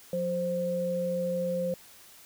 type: tone pair together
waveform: sine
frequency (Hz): 178.92 / 523.3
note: F3 / C5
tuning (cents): +42 / 0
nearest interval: octave + perfect fifth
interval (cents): 1858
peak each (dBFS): -33 / -28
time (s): 0.13-1.74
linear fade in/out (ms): 2
effects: white hiss -53 dBFS RMS until 2.25 s